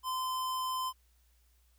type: tone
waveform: square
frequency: 1029 Hz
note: C6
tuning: 29 cents flat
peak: -33 dBFS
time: 0.03-0.93 s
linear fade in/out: 50 ms
effects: added 60 Hz sine -65 dBFS peak until 1.78 s + white hiss -73 dBFS RMS until 1.78 s